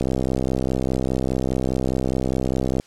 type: click train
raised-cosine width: 2 ms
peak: -9 dBFS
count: 182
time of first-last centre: 0.01-2.799 s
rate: 64.9 Hz
effects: white hiss -54 dBFS RMS until 2.86 s + low-pass 7000 Hz 12 dB/octave